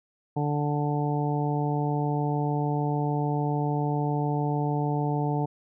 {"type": "harmonic tone", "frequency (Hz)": 146.83, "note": "D3", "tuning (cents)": 0, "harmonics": [1, 2, 3, 4, 5, 6], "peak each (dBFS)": [-26, -31, -33, -40, -33, -34], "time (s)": [0.36, 5.46], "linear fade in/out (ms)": 10, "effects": []}